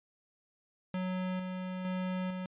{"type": "tone with tremolo", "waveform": "square", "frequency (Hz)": 184.5, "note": "F#3", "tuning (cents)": -5, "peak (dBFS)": -33, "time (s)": [0.94, 2.46], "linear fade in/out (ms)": 2, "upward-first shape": "square", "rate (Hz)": 1.1, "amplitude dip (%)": 35, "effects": ["resampled to 8000 Hz"]}